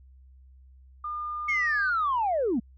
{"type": "tone", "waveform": "sine", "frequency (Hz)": 1209, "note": "D6", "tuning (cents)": 50, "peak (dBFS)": -30, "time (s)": [1.04, 1.9], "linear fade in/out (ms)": 5}
{"type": "linear sweep", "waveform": "sine", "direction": "down", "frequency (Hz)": [2208, 200], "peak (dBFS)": -22, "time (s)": [1.48, 2.6], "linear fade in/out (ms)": 10}
{"effects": ["tanh soft clip ceiling -19 dBFS", "added 65 Hz sine -50 dBFS peak until 2.77 s"]}